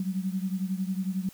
sine beating tone pair, 185.5 / 196.5 Hz, F#3 / G3, +5 / +4 cents, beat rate 11 Hz, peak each -29 / -32 dBFS, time 0-1.29 s, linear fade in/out 2 ms, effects white hiss -53 dBFS RMS until 1.33 s

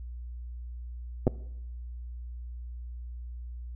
clicks, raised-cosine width 2 ms, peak -10 dBFS, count 2, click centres 1.269 / 1.277 s, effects noise-tail reverb RT60 0.8 s tail -20 dB re dry + added 60 Hz sine -37 dBFS peak until 3.75 s

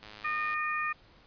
click train, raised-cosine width 0.2 ms, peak -29 dBFS, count 55, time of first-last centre 0.03-0.539 s, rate 106 Hz
harmonic tone, 611 Hz, D#5, 32 cents flat, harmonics 2 / 3 / 4, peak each -32 / -34 / -35 dBFS, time 0.24-0.93 s, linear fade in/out 10 ms
effects pink hiss -59 dBFS RMS until 1.26 s + resampled to 11025 Hz

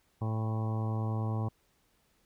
harmonic tone with a mistuned harmonic, 110 Hz, A2, in tune, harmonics 1 / 2 / 3 / 4 / 5 / 6 / 7 / 8 / 9 / 10, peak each -30 / -39 / -44 / -46 / -47 / -50 / -45 / -52 / -47 / -49 dBFS, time 0.21-1.49 s, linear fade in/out 10 ms, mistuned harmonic 7, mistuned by +33 cents, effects pink hiss -71 dBFS RMS until 2.25 s

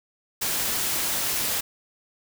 white noise, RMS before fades -26 dBFS, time 0.41-1.61 s, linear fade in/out 10 ms, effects none

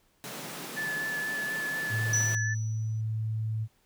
pink high-pass noise, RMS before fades -40 dBFS, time 0.24-2.35 s, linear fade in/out 0 ms, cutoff 130 Hz, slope 96 dB/octave
sine tone with vibrato, 1734 Hz, A6, 26 cents flat, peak -30 dBFS, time 0.76-2.55 s, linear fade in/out 20 ms, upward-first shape sine, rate 4.1 Hz, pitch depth 16 cents each way
sine tone, 110 Hz, A2, in tune, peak -28 dBFS, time 1.89-3.68 s, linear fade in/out 50 ms
sine tone with exponential decay, 5920 Hz, F#8, in tune, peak -23 dBFS, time 2.13-3.01 s, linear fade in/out 5 ms, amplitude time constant 190 ms
effects pink hiss -68 dBFS RMS until 3.85 s

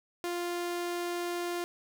sawtooth tone, 349.2 Hz, F4, in tune, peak -28 dBFS, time 0.24-1.64 s, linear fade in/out 0 ms, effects none

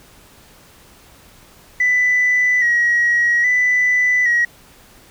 sine tone with vibrato, 1946 Hz, B6, 26 cents flat, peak -11 dBFS, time 1.8-4.45 s, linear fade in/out 5 ms, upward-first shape square, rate 0.61 Hz, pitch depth 39 cents each way, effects tanh soft clip ceiling -9 dBFS + pink hiss -47 dBFS RMS until 5.1 s

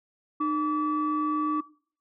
sine tone pair together, 304.7 / 1150.4 Hz, D#4 / D6, -36 / -36 cents, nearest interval octave + major seventh, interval 2300 cents, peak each -26 / -25 dBFS, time 0.4-1.61 s, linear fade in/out 10 ms, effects noise-tail reverb RT60 0.5 s tail -22 dB re dry + tanh soft clip ceiling -18 dBFS

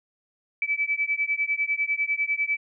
sine beating tone pair, 2300 / 2310 Hz, D7 / D7, -37 / -29 cents, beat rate 10 Hz, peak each -26 dBFS, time 0.62-2.57 s, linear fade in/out 2 ms, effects none

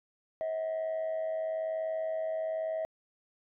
sine tone with amplitude modulation, 641 Hz, E5, 49 cents flat, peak -26 dBFS, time 0.41-2.85 s, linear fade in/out 0 ms, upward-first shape sine, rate 101 Hz, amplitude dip 60%, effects tanh soft clip ceiling -28 dBFS

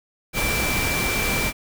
sine tone in noise, 2344 Hz, D7, 4 cents flat, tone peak -25 dBFS, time 0.33-1.53 s, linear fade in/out 50 ms, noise pink, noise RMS -24 dBFS, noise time 0.33-1.53 s, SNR -4 dB, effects none

